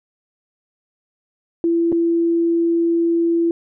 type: tone with dropouts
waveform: sine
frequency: 336.3 Hz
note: E4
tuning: 35 cents sharp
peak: -14 dBFS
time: 1.64-3.51 s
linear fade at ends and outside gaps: 1 ms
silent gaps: 1.919-1.925 s
effects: none